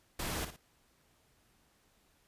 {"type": "noise with echo", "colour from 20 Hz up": "pink", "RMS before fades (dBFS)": -37, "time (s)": [0.19, 0.45], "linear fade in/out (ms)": 5, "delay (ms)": 57, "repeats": 2, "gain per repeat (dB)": -9, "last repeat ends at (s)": 0.564, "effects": ["pink hiss -70 dBFS RMS until 2.27 s", "resampled to 32000 Hz"]}